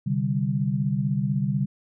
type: tone cluster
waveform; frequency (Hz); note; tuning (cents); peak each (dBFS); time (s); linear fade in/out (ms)
sine; 131.6 / 147.6 / 196; C3 / D3 / G3; +10 / +9 / 0; -26; 0.06-1.66; 10
effects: none